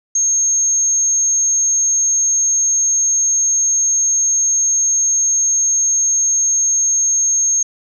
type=tone; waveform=sine; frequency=6460 Hz; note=G#8; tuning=49 cents flat; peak=-12 dBFS; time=0.15-7.63 s; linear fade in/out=5 ms; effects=none